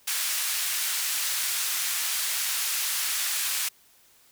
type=band-pass noise; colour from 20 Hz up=white; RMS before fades=-28 dBFS; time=0.07-3.69 s; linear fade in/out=10 ms; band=1400 to 14000 Hz; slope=12 dB/octave; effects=white hiss -59 dBFS RMS until 4.31 s